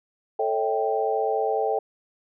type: chord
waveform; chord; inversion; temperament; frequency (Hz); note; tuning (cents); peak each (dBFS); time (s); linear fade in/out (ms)
sine; A dominant seventh; none; equal with one note detuned; 440 / 554.4 / 644.2 / 784; A4 / C#5 / E5 / G5; 0 / 0 / -40 / 0; -25 / -30 / -29 / -26; 0.39-1.79; 5
effects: none